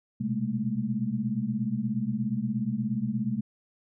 sine tone cluster, 121.9 / 130.3 / 205.8 / 222.7 Hz, B2 / C3 / G#3 / A3, -22 / -7 / -16 / +21 cents, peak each -38 / -34 / -30 / -30 dBFS, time 0.2-3.41 s, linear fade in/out 10 ms, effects none

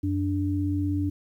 sine tone pair together, 92 / 292.1 Hz, F#2 / D4, -9 / -9 cents, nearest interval octave + minor sixth, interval 2000 cents, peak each -26 dBFS, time 0.03-1.1 s, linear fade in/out 10 ms, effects 10-bit

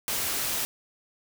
white noise, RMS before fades -29 dBFS, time 0.08-0.65 s, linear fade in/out 0 ms, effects none

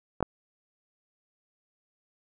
clicks, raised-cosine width 1 ms, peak -18 / -7 dBFS, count 2, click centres 0.206 / 0.227 s, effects none

